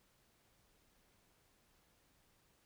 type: silence
effects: pink hiss -73 dBFS RMS until 2.65 s